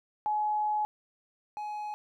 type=tone pair in turn; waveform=sine / triangle; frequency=846 / 841.1 Hz; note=G#5 / G#5; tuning=+32 / +22 cents; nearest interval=unison; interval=10 cents; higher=first; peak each=-26 / -32 dBFS; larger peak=first; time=0.26-0.85 / 1.57-1.94 s; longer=first; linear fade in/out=0 ms; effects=none